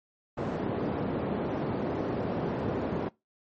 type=band-pass noise; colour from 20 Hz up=white; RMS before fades=-31 dBFS; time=0.37-3.09 s; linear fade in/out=10 ms; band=110 to 440 Hz; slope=12 dB/octave; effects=noise-tail reverb RT60 0.2 s tail -21 dB re dry + MP3 32 kbps